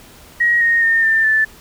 sine tone with pitch steps, 1895 / 1859.2 / 1824.1 / 1789.7 / 1755.9 Hz, A#6 / A#6 / A#6 / A6 / A6, +28 / -5 / -38 / +29 / -4 cents, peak -11 dBFS, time 0.4-1.45 s, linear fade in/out 10 ms, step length 210 ms, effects pink hiss -43 dBFS RMS until 1.6 s

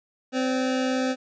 square tone cluster, 258.9 / 513 / 570 Hz, C4 / C5 / C#5, -18 / -34 / +48 cents, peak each -25 / -29 / -34 dBFS, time 0.32-1.16 s, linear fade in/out 50 ms, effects resampled to 16000 Hz + 10-bit

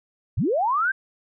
sine linear sweep, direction up, 66 to 1610 Hz, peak -19 dBFS, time 0.37-0.92 s, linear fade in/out 10 ms, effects none

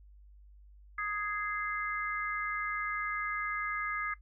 sine chord, Ab major, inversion second, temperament just, 1245.9 / 1661.2 / 2077 Hz, Eb6 / Ab6 / C7, +2 / 0 / -13 cents, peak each -36 / -37 / -38 dBFS, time 0.98-4.14 s, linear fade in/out 5 ms, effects noise-tail reverb RT60 0.1 s tail -17 dB re dry + added 50 Hz sine -53 dBFS peak until 4.21 s

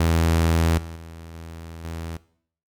sawtooth tone with level steps, 82.41 Hz, E2, in tune, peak -13 / -30 / -34 / -32 / -26 dBFS, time 0-2.17 s, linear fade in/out 5 ms, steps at 0.78 / 0.96 / 1.34 / 1.84 s, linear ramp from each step 2 ms, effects noise-tail reverb RT60 0.6 s tail -19 dB re dry + MP3 96 kbps

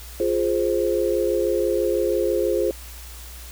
sine chord, F minor, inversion none, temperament equal, 349.2 / 415.3 / 523.3 Hz, F4 / Ab4 / C5, 0 / 0 / 0 cents, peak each -23 dBFS, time 0.2-2.71 s, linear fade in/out 2 ms, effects added 60 Hz sine -38 dBFS peak until 3.51 s + white hiss -42 dBFS RMS until 3.51 s

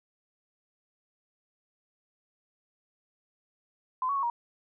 sine tone with pitch steps, 1023 / 1120 / 1101 / 946 Hz, C6 / C#6 / C#6 / A#5, -39 / +18 / -12 / +25 cents, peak -26 dBFS, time 4.02-4.3 s, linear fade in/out 2 ms, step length 70 ms, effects none

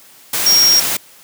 sine tone in noise, 5588 Hz, F8, in tune, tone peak -8 dBFS, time 0.46-0.8 s, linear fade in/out 5 ms, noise white, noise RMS -18 dBFS, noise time 0.33-0.97 s, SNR +7 dB, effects white hiss -44 dBFS RMS until 1.23 s + high-pass 100 Hz 12 dB/octave

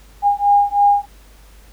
sine beating tone pair, 811 / 814.1 Hz, G#5 / G#5, -41 / -35 cents, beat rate 3.1 Hz, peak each -14 / -14 dBFS, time 0.22-1.06 s, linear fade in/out 50 ms, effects added 50 Hz sine -43 dBFS peak until 1.72 s + pink hiss -50 dBFS RMS until 1.72 s

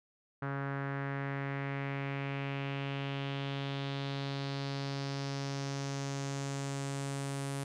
sawtooth tone with low-pass filter sweep, 138.59 Hz, C#3, in tune, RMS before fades -37 dBFS, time 0.42-7.64 s, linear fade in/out 5 ms, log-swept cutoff 1500 to 9600 Hz, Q 2.9, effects none

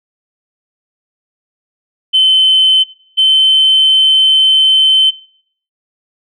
sine tone pair in turn, 3064 / 3076 Hz, G7 / G7, -40 / -33 cents, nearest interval unison, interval 7 cents, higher second, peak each -5 dBFS, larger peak neither, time 2.13-2.84 / 3.17-5.11 s, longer second, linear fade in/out 20 ms, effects noise-tail reverb RT60 0.6 s tail -20 dB re dry + tanh soft clip ceiling -1 dBFS

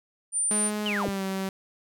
sine tone, 9160 Hz, D9, 44 cents flat, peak -23 dBFS, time 0.32-0.71 s, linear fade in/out 50 ms
sawtooth tone with pitch glide, 210.5 to 191.92 Hz, G#3 to G3, +24 to -36 cents, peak -24 dBFS, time 0.51-1.49 s, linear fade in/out 2 ms, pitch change -160 cents, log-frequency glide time 0.84-1.23 s
sine linear sweep, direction down, 3136 to 50.6 Hz, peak -27 dBFS, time 0.86-1.09 s, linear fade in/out 0 ms
effects none

